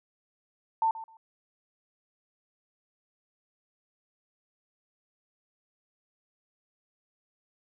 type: tone with echo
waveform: sine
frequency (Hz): 895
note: A5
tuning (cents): +29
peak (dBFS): -22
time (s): 0.82-0.91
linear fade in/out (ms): 2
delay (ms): 130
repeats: 2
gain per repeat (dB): -15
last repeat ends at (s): 1.17
effects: none